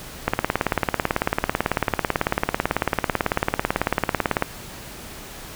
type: click train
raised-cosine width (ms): 0.5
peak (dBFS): -3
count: 76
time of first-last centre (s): 0.28-4.424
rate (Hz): 18.1
effects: pink hiss -38 dBFS RMS until 5.55 s